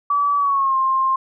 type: tone with pitch glide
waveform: sine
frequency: 1148 to 1058.8 Hz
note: D6 to C6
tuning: -40 to +20 cents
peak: -15 dBFS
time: 0.1-1.16 s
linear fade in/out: 5 ms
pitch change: -140 cents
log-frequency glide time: 0.38-0.76 s
effects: none